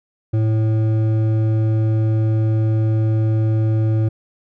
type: tone with hard clipping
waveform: sine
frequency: 110 Hz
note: A2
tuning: in tune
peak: -16 dBFS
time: 0.33-4.09 s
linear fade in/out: 10 ms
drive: 9 dB
effects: none